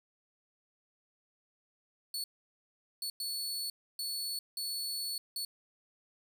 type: tone bursts at uneven times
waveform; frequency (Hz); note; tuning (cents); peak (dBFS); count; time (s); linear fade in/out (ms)
sawtooth; 4423; C#8; -5; -32; 6; 2.14-2.24 / 3.02-3.1 / 3.2-3.7 / 3.99-4.39 / 4.57-5.18 / 5.36-5.45; 2
effects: none